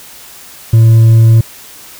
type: tone with hard clipping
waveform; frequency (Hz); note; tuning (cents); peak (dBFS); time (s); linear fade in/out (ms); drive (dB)
sine; 113.1; A2; +48; -3; 0.73-1.41; 5; 2
effects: white hiss -34 dBFS RMS until 1.99 s